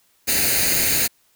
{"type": "noise with comb filter", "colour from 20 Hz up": "white", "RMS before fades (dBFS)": -19, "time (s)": [0.27, 1.08], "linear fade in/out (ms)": 20, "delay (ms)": 0.45, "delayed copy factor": 0.7, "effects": ["white hiss -61 dBFS RMS until 1.35 s"]}